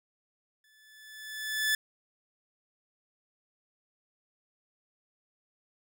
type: tone with exponential growth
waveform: sawtooth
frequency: 1737 Hz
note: A6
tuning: 23 cents flat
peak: -20 dBFS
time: 0.64-1.75 s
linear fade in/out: 2 ms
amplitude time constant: 240 ms
effects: none